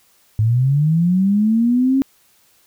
sine linear sweep, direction up, 105.1 to 273.6 Hz, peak -12 dBFS, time 0.39-2.02 s, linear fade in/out 0 ms, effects white hiss -56 dBFS RMS until 2.66 s

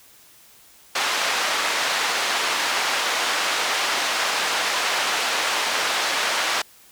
pink band-pass noise, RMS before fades -23 dBFS, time 0.95-6.62 s, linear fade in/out 5 ms, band 810 to 5600 Hz, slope 12 dB/octave, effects white hiss -51 dBFS RMS until 6.91 s

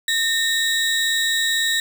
35% pulse tone pair together, 1826 / 3872 Hz, A#6 / B7, -36 / -35 cents, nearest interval octave + minor second, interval 1301 cents, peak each -19 dBFS, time 0.08-1.8 s, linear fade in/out 2 ms, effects 7-bit

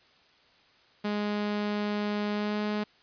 sawtooth tone with pitch glide, 207.7 to 209.9 Hz, G#3 to G#3, 0 to +19 cents, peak -24 dBFS, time 1.04-2.84 s, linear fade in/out 10 ms, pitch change +19 cents, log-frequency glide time 2.32-2.59 s, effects white hiss -61 dBFS RMS until 3.02 s + resampled to 11025 Hz

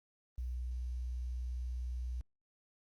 sine tone with quantisation, 61.5 Hz, B1, 7 cents flat, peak -36 dBFS, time 0.38-2.21 s, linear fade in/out 0 ms, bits 11, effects Opus 32 kbps

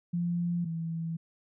sine tone pair in turn, 173.1 / 164.51 Hz, F3 / E3, -15 / -3 cents, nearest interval minor second, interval 88 cents, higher first, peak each -27 / -31 dBFS, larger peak first, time 0.13-0.65 / 0.65-1.17 s, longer neither, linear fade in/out 10 ms, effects none

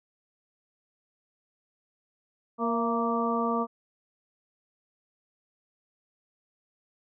harmonic tone with a mistuned harmonic, 233.1 Hz, A#3, in tune, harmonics 1 / 2 / 3 / 4 / 5, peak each -29 / -31 / -33 / -34 / -30 dBFS, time 2.58-3.67 s, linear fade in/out 50 ms, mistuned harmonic 3, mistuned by -43 cents, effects none

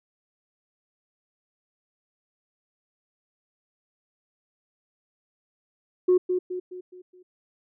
sine tone with echo, 364.1 Hz, F#4, 28 cents flat, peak -14 dBFS, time 6.08-6.18 s, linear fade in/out 10 ms, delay 210 ms, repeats 5, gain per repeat -7 dB, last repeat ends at 7.23 s, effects tanh soft clip ceiling -12 dBFS

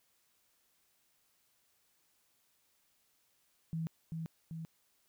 sine tone with echo, 162.5 Hz, E3, 24 cents flat, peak -34 dBFS, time 3.73-3.87 s, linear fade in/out 0 ms, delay 390 ms, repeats 2, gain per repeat -3 dB, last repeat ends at 4.65 s, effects white hiss -74 dBFS RMS until 5.08 s

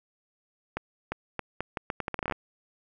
accelerating click train, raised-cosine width 0.5 ms, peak -15 dBFS, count 16, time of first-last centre 0.77-2.323 s, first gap 350 ms, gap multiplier 0.78, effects none

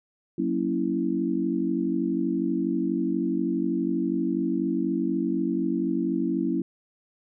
sine chord, F# dominant seventh, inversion none, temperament equal, 185 / 233.1 / 277.2 / 329.6 Hz, F#3 / A#3 / C#4 / E4, 0 / 0 / 0 / 0 cents, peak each -30 / -30 / -28 / -27 dBFS, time 0.38-6.62 s, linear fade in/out 5 ms, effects none

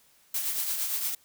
blue noise with tremolo, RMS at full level -28 dBFS, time 0.34-1.15 s, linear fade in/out 5 ms, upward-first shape triangle, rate 8.7 Hz, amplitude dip 50%, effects white hiss -62 dBFS RMS until 1.24 s

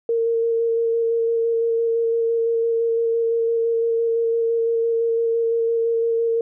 sine tone with vibrato, 459.8 Hz, A#4, 24 cents flat, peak -17 dBFS, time 0.09-6.41 s, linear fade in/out 2 ms, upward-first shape square, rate 5.9 Hz, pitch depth 10 cents each way, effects none

